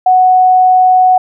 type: tone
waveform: sine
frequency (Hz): 740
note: F#5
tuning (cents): 0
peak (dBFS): -4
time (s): 0.06-1.18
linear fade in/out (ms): 5
effects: none